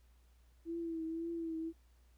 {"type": "tone with vibrato", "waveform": "sine", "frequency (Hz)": 329.6, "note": "E4", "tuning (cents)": 0, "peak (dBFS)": -37, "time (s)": [0.65, 1.73], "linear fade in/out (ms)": 50, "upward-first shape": "triangle", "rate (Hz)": 1.9, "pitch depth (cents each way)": 48, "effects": ["added 60 Hz sine -63 dBFS peak until 2.17 s", "pink hiss -75 dBFS RMS until 2.17 s"]}